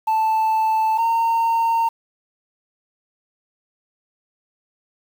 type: tone pair in turn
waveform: sine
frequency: 880 / 916 Hz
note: A5 / A#5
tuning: 0 / -31 cents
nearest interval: minor second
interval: 69 cents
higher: second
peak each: -13 dBFS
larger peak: neither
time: 0.07-0.98 / 0.98-1.89 s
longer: neither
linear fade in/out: 10 ms
effects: tanh soft clip ceiling -15 dBFS + 7-bit